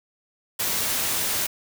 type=noise; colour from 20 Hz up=white; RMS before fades=-25 dBFS; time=0.59-1.47 s; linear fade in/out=10 ms; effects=none